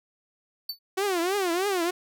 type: tone with exponential decay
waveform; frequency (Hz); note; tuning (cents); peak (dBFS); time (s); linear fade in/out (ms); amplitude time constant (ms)
square; 4504; C#8; +27; -26; 0.69-0.79; 5; 20
type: tone with vibrato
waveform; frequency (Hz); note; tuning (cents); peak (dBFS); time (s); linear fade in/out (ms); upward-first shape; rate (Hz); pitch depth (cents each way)
sawtooth; 370; F#4; 0; -20; 0.97-1.91; 10; triangle; 3.2; 210
effects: none